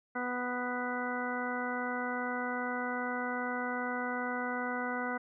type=harmonic tone; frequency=247.5 Hz; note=B3; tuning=4 cents sharp; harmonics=1 / 2 / 3 / 4 / 5 / 6 / 8; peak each=-38 / -40 / -40 / -42 / -42 / -38 / -43 dBFS; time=0.15-5.18 s; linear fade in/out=10 ms; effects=none